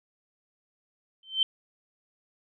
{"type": "tone with exponential growth", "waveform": "sine", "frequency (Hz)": 3100, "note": "G7", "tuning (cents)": -20, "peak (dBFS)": -17, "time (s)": [1.23, 1.43], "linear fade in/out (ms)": 2, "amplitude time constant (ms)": 43, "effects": []}